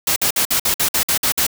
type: noise bursts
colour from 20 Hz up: white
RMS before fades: -17 dBFS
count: 10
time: 0.07-1.467 s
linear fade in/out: 5 ms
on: 92 ms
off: 53 ms
effects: none